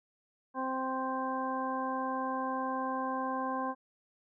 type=harmonic tone; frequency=261.6 Hz; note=C4; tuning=in tune; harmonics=1 / 2 / 3 / 4 / 6; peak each=-37 / -39 / -38 / -35 / -45 dBFS; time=0.54-3.75 s; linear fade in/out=50 ms; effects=none